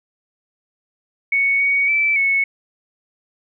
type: tone with pitch steps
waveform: sine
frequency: 2221 / 2240 / 2321 / 2204 Hz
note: C#7 / C#7 / D7 / C#7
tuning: +3 / +18 / -21 / -11 cents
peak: -14 dBFS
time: 1.32-2.44 s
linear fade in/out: 5 ms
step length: 280 ms
effects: none